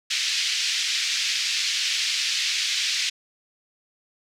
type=band-pass noise; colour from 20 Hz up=white; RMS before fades=-25 dBFS; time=0.1-3.1 s; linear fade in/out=10 ms; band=2100 to 5500 Hz; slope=24 dB/octave; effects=none